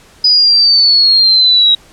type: exponential sweep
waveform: sine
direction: down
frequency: 4978 to 3825 Hz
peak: -5 dBFS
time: 0.24-1.75 s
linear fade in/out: 5 ms
effects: pink hiss -43 dBFS RMS until 1.92 s + low-pass 10000 Hz 12 dB/octave